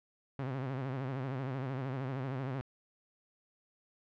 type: tone with vibrato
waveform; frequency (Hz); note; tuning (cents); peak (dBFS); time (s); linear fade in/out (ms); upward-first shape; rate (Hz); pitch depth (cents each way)
sawtooth; 132.1; C3; +17; -31; 0.39-2.61; 0; sine; 13; 95
effects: low-pass 2000 Hz 12 dB/octave